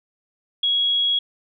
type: tone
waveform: sine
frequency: 3322 Hz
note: G#7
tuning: in tune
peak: -17 dBFS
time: 0.63-1.19 s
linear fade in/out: 5 ms
effects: none